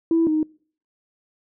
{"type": "tone pair in turn", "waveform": "sine", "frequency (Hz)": [329.6, 310.6], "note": ["E4", "D#4"], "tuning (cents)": [0, -3], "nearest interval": "minor second", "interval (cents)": 103, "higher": "first", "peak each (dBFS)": [-14, -17], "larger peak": "first", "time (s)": [[0.11, 0.27], [0.27, 0.43]], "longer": "neither", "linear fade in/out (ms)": 2, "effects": ["noise-tail reverb RT60 0.5 s tail -26 dB re dry", "tanh soft clip ceiling -11 dBFS"]}